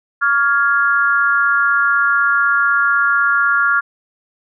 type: tone with amplitude modulation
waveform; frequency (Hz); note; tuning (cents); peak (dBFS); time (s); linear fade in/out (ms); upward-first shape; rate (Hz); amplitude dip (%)
sine; 1400; F6; +4; -7; 0.21-3.81; 20; sine; 264; 100
effects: none